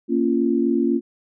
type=chord; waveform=sine; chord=Bb minor; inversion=none; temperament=equal with one note detuned; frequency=233.1 / 277.2 / 345.2 Hz; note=Bb3 / Db4 / F4; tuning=0 / 0 / -20 cents; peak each=-21 dBFS; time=0.08-1.01 s; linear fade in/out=50 ms; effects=none